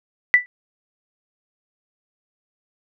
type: tone with exponential decay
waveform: sine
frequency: 1975.5 Hz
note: B6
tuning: in tune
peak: -5 dBFS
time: 0.34-0.46 s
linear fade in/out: 0 ms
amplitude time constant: 26 ms
effects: none